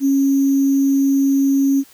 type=tone with sample-and-hold; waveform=sine; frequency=274.7 Hz; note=C#4; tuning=16 cents flat; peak=-12 dBFS; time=0-1.84 s; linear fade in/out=50 ms; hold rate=6300 Hz; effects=white hiss -48 dBFS RMS until 1.93 s